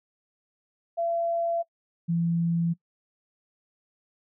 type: tone pair in turn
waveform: sine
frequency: 677 / 168.66 Hz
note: E5 / E3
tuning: +46 / +40 cents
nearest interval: 2 octaves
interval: 2406 cents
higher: first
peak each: -24 / -22 dBFS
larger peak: second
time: 0.97-1.63 / 2.08-2.74 s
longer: neither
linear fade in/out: 20 ms
effects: noise-tail reverb RT60 0.1 s tail -22 dB re dry